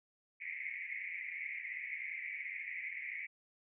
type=band-pass noise; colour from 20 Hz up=pink; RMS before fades=-43 dBFS; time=0.4-3.27 s; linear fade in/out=20 ms; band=2000 to 2300 Hz; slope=96 dB/octave; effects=none